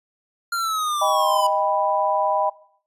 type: exponential sweep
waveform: square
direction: down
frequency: 1399 to 987.8 Hz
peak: -22 dBFS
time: 0.52-1.47 s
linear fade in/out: 5 ms
type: chord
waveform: sine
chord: Eb augmented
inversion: none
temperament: equal with one note detuned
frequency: 622.3 / 793.1 / 987.8 Hz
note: Eb5 / G5 / B5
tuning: 0 / +20 / 0 cents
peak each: -22 dBFS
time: 1.01-2.5 s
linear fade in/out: 10 ms
effects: noise-tail reverb RT60 0.6 s tail -20 dB re dry + resampled to 32000 Hz